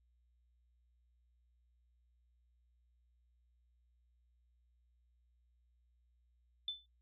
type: tone with exponential decay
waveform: sine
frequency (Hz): 3520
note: A7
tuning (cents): 0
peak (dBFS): -33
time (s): 6.68-6.86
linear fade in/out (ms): 2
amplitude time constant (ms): 39
effects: noise-tail reverb RT60 0.1 s tail -20 dB re dry + added 60 Hz sine -70 dBFS peak until 7.01 s